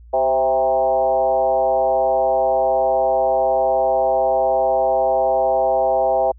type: tone with frequency modulation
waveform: sine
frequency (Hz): 659.3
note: E5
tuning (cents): 0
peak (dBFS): -14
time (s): 0.13-6.32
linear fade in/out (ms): 10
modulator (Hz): 136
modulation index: 1.3
effects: added 58 Hz sine -40 dBFS peak until 6.38 s